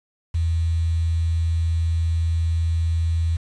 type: tone with quantisation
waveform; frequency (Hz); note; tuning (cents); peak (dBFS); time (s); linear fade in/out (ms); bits
sine; 82.6; E2; +4; -18; 0.34-3.37; 10; 7
effects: resampled to 22050 Hz